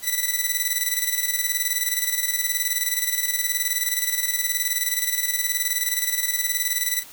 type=tone with tremolo; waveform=5% pulse; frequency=1975.5 Hz; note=B6; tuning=in tune; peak=-9 dBFS; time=0.02-7.04 s; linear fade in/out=50 ms; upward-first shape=square; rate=19 Hz; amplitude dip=55%; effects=white hiss -44 dBFS RMS until 7.12 s